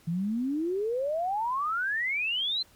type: exponential sweep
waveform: sine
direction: up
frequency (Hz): 160.4 to 4181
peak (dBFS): -26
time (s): 0.07-2.63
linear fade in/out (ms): 10
effects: pink hiss -59 dBFS RMS until 2.75 s + MP3 96 kbps